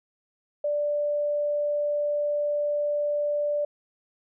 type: tone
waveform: sine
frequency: 587.3 Hz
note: D5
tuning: in tune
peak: -23 dBFS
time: 0.64-3.65 s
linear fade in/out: 5 ms
effects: none

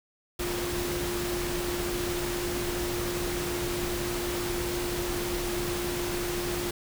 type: tone in noise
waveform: sine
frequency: 352.1 Hz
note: F4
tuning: 14 cents sharp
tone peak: -31 dBFS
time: 0.39-6.71 s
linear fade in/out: 5 ms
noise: pink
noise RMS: -33 dBFS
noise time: 0.39-6.71 s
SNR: -1 dB
effects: none

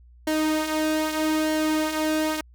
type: tone with flanger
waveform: sawtooth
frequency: 311.1 Hz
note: D#4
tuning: in tune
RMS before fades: -24 dBFS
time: 0.27-2.41 s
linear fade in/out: 5 ms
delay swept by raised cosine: 0.8 to 4.2 ms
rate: 0.8 Hz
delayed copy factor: -0.5
effects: added 60 Hz sine -48 dBFS peak until 2.54 s

